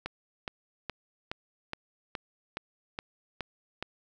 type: click train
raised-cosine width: 0.3 ms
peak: -18 dBFS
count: 10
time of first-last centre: 0.06-3.826 s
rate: 2.39 Hz
effects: none